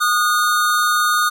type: tone pair together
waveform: square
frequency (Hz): 1229.3 / 1448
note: D#6 / F#6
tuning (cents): -21 / -38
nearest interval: minor third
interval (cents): 283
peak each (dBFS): -17 / -19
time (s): 0-1.3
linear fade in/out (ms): 20
effects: none